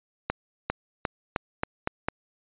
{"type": "accelerating click train", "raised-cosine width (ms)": 0.5, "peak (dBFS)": -10, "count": 7, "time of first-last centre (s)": [0.3, 2.085], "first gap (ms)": 400, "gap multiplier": 0.88, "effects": ["resampled to 8000 Hz"]}